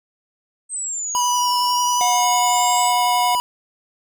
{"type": "exponential two-way sweep", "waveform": "sine", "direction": "down then up", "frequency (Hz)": [8372, 5274, 8020], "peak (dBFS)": -23, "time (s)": [0.69, 2.93], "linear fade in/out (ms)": 50, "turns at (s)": 1.57}
{"type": "tone with vibrato", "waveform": "square", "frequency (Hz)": 981, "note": "B5", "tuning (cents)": -12, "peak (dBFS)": -18, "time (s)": [1.15, 3.4], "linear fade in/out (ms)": 0, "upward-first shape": "sine", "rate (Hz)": 11, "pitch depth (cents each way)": 10}
{"type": "tone", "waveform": "square", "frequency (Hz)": 725, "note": "F#5", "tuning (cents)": -35, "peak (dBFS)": -20, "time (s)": [2.01, 3.35], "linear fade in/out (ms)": 0}
{"effects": []}